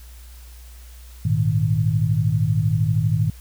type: chord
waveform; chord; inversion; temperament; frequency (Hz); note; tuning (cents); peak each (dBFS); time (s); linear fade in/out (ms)
sine; Ab suspended second; none; equal; 103.83 / 116.54 / 155.56; Ab2 / Bb2 / Eb3; 0 / 0 / 0; -21; 1.25-3.3; 5
effects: added 60 Hz sine -39 dBFS peak until 3.4 s + white hiss -50 dBFS RMS until 3.4 s